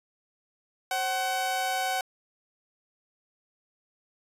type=tone pair together; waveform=sawtooth; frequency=533 / 753.8 Hz; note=C5 / F#5; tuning=+32 / +32 cents; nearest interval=tritone; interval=600 cents; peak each=-33 / -23 dBFS; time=0.91-2.01 s; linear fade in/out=2 ms; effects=resampled to 32000 Hz